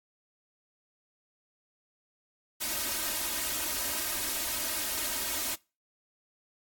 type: noise with comb filter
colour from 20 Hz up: white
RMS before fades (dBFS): -32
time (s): 2.6-5.56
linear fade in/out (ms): 20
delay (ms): 3.2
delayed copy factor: +0.85
effects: noise-tail reverb RT60 0.3 s tail -24 dB re dry + AAC 64 kbps